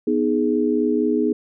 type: chord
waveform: sine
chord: G# minor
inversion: first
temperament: equal with one note detuned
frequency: 246.9 / 311.1 / 417.5 Hz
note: B3 / D#4 / G#4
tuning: 0 / 0 / +9 cents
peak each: -21 dBFS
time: 0.07-1.33 s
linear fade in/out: 5 ms
effects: none